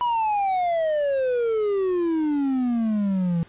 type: exponential sweep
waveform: triangle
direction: down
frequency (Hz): 987.8 to 164.7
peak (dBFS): -18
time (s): 0.01-3.43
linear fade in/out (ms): 0
effects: pink hiss -52 dBFS RMS until 3.48 s + resampled to 8000 Hz